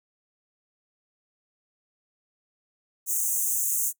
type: high-pass noise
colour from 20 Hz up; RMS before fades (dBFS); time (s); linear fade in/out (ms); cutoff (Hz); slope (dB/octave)
pink; -26; 3.06-3.93; 50; 6300; 96
effects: noise-tail reverb RT60 0.1 s tail -22 dB re dry